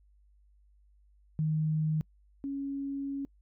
sine tone pair in turn, 155.56 / 277.2 Hz, D#3 / C#4, 0 / 0 cents, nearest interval minor seventh, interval 1000 cents, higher second, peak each -26 / -32 dBFS, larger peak first, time 1.39-2.01 / 2.44-3.25 s, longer second, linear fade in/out 0 ms, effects noise-tail reverb RT60 0.1 s tail -26 dB re dry + added 50 Hz sine -60 dBFS peak until 3.41 s

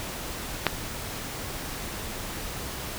click, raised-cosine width 0.3 ms, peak -3 dBFS, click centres 0.667 s, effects pink hiss -35 dBFS RMS until 2.98 s

